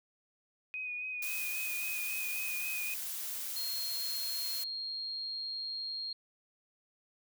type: tone with vibrato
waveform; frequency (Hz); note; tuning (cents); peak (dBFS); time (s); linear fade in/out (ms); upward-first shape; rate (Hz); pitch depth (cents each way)
sine; 2489; D#7; 0; -36; 0.74-2.94; 0; sine; 3.7; 26
type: noise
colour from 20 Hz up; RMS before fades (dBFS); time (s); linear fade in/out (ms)
blue; -39; 1.22-4.64; 5
type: tone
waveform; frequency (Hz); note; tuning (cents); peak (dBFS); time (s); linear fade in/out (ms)
sine; 4237; C8; +21; -36; 3.56-6.13; 5
effects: none